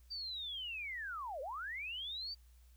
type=linear two-way sweep; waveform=sine; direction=down then up; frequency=4699 to 498.8 to 4699 Hz; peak=-40 dBFS; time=0.1-2.35 s; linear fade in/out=20 ms; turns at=1.41 s; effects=added 60 Hz sine -59 dBFS peak until 2.76 s + white hiss -73 dBFS RMS until 2.76 s